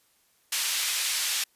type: band-pass noise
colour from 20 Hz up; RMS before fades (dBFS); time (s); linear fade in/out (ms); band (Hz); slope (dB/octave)
pink; -28; 0.52-1.44; 5; 2600 to 13000; 12
effects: white hiss -66 dBFS RMS until 1.55 s + resampled to 32000 Hz